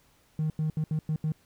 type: tone bursts at uneven times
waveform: triangle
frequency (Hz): 155.56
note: D#3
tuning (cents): 0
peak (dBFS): -22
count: 6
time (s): 0.39-0.5 / 0.59-0.7 / 0.77-0.84 / 0.91-0.99 / 1.09-1.16 / 1.24-1.32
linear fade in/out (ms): 2
effects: tanh soft clip ceiling -21 dBFS + pink hiss -64 dBFS RMS until 1.45 s